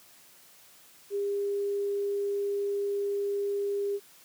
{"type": "tone", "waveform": "sine", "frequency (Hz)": 403, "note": "G4", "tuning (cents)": 48, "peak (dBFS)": -27, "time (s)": [1.1, 4], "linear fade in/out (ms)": 50, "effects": ["white hiss -56 dBFS RMS until 4.24 s", "high-pass 100 Hz 12 dB/octave"]}